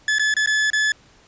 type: tone with dropouts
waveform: 40% pulse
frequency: 1722 Hz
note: A6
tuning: 38 cents flat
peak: -16 dBFS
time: 0.08-0.92 s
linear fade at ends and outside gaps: 2 ms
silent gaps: 0.185-0.195 / 0.34-0.366 / 0.461-0.473 / 0.702-0.732 s
effects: pink hiss -53 dBFS RMS until 1.27 s + resampled to 16000 Hz